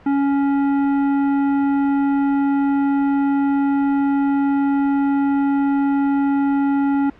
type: tone with tanh clipping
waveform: sine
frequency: 278.9 Hz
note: C#4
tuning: 11 cents sharp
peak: -17 dBFS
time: 0.06-7.1 s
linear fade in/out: 5 ms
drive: 14 dB
effects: pink hiss -46 dBFS RMS until 7.19 s + low-pass 2000 Hz 12 dB/octave